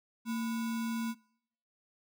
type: tone with sample-and-hold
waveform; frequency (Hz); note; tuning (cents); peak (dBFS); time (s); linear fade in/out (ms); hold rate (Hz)
sine; 228.3; A#3; -36; -31; 0.25-1.15; 50; 1225
effects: noise-tail reverb RT60 0.7 s tail -25 dB re dry